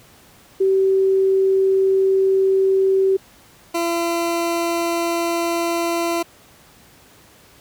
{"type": "tone pair in turn", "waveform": ["sine", "20% pulse"], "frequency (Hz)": [384.4, 339], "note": ["G4", "E4"], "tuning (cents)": [-34, 49], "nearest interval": "major second", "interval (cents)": 217, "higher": "first", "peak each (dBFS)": [-13, -14], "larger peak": "first", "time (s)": [[0.6, 3.17], [3.74, 6.23]], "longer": "first", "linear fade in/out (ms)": 10, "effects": ["pink hiss -49 dBFS RMS until 7.6 s", "high-pass 60 Hz 12 dB/octave"]}